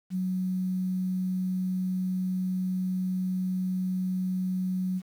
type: tone with quantisation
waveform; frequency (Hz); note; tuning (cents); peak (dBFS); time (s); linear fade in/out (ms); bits
sine; 185; F#3; 0; -26; 0.1-5.02; 50; 9
effects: none